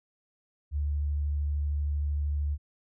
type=tone with vibrato; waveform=sine; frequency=73 Hz; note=D2; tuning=10 cents flat; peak=-26 dBFS; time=0.71-2.58 s; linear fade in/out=50 ms; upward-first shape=triangle; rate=13 Hz; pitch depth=15 cents each way; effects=none